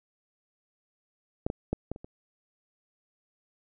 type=clicks; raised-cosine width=2 ms; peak=-14 / -17 / -14 / -19 / -29 / -29 dBFS; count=6; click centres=1.465 / 1.501 / 1.73 / 1.916 / 1.961 / 2.045 s; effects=none